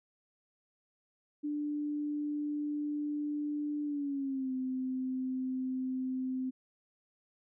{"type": "tone with pitch glide", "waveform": "sine", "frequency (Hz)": [295.3, 258.6], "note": ["D4", "C4"], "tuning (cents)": [10, -20], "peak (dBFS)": -32, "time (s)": [1.43, 6.51], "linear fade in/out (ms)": 20, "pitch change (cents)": -230, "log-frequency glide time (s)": [3.84, 4.53], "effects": []}